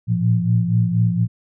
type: tone cluster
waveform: sine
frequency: 111.9 / 116.1 / 173 Hz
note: A2 / A#2 / F3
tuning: +30 / -7 / -16 cents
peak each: -19 dBFS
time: 0.07-1.28 s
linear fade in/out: 50 ms
effects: none